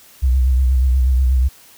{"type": "tone with vibrato", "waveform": "sine", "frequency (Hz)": 64.2, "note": "C2", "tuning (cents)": -32, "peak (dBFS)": -11, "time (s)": [0.22, 1.49], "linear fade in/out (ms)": 20, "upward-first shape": "sine", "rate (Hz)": 8.3, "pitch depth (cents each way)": 68, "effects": ["white hiss -46 dBFS RMS until 1.77 s"]}